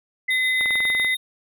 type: tone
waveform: sine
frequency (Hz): 2030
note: B6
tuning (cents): +47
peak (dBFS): -19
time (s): 0.28-1.15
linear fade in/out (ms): 10
type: tone with tremolo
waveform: square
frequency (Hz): 3690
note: A#7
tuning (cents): -18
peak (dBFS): -25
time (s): 0.3-1.17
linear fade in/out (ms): 10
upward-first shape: sine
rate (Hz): 7.3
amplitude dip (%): 40
type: click train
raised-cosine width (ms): 0.5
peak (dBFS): -18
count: 10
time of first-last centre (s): 0.61-1.047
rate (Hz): 20.6
effects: none